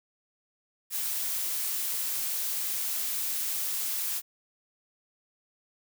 blue noise, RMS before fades -31 dBFS, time 0.9-4.22 s, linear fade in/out 50 ms, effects none

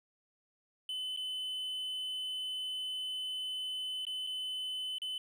triangle tone with dropouts, 3027 Hz, F#7, 39 cents sharp, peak -34 dBFS, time 0.89-5.18 s, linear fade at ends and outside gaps 2 ms, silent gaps 1.164-1.172 / 4.052-4.067 / 4.267-4.271 / 4.984-5.018 s, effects none

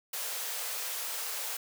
white high-pass noise, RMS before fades -36 dBFS, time 0.13-1.57 s, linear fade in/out 5 ms, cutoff 420 Hz, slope 96 dB/octave, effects none

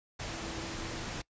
sine tone in noise, 329.6 Hz, E4, in tune, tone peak -45 dBFS, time 0.3-1.04 s, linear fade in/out 10 ms, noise pink, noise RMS -39 dBFS, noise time 0.19-1.22 s, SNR -9 dB, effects noise-tail reverb RT60 0.1 s tail -22 dB re dry + resampled to 16000 Hz

